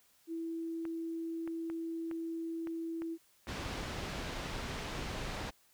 sine tone, 329.6 Hz, E4, in tune, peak -36 dBFS, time 0.27-3.18 s, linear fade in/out 50 ms
clicks, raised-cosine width 0.5 ms, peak -33 dBFS, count 7, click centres 0.853 / 1.476 / 1.7 / 2.113 / 2.672 / 3.02 / 3.471 s
pink low-pass noise, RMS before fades -40 dBFS, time 3.47-5.51 s, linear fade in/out 20 ms, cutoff 4900 Hz, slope 12 dB/octave
effects white hiss -68 dBFS RMS until 5.73 s

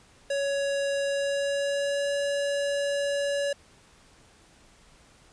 square tone with pitch glide, 559 to 566.8 Hz, C#5 to C#5, +14 to +38 cents, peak -26 dBFS, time 0.3-3.53 s, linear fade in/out 5 ms, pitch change +24 cents, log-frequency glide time 1.03-2.13 s, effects pink hiss -57 dBFS RMS until 5.32 s + resampled to 22050 Hz

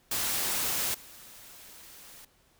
white noise with level steps, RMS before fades -30 / -50 dBFS, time 0.11-2.25 s, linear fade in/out 5 ms, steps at 0.94 s, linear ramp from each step 5 ms, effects pink hiss -65 dBFS RMS until 2.59 s

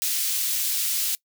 white high-pass noise, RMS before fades -25 dBFS, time 0.02-1.15 s, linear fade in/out 0 ms, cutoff 3100 Hz, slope 12 dB/octave, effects noise-tail reverb RT60 0.1 s tail -23 dB re dry

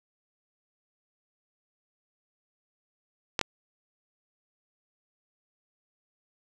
clicks, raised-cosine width 0.2 ms, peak -8 dBFS, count 2, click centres 3.392 / 3.413 s, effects none

